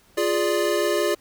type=chord; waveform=square; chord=D diminished; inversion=first; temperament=equal; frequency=349.2 / 415.3 / 587.3 Hz; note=F4 / Ab4 / D5; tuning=0 / 0 / 0 cents; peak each=-25 dBFS; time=0.17-1.15 s; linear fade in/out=10 ms; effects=pink hiss -57 dBFS RMS until 1.2 s